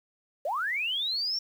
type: linear sweep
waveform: sine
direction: up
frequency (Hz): 523.3 to 5560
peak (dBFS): -27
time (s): 0.45-1.39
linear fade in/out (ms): 5
effects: 9-bit